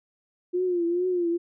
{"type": "tone with vibrato", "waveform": "sine", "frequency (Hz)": 352.8, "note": "F4", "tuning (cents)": 18, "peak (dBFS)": -22, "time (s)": [0.53, 1.38], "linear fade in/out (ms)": 20, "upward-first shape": "triangle", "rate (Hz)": 2.3, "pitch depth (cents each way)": 88, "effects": []}